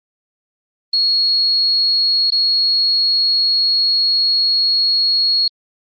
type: tone with dropouts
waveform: sine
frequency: 4319 Hz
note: C#8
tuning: 46 cents flat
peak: -12 dBFS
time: 0.93-5.48 s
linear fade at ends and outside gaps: 5 ms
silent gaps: 2.305-2.32 s
effects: Opus 24 kbps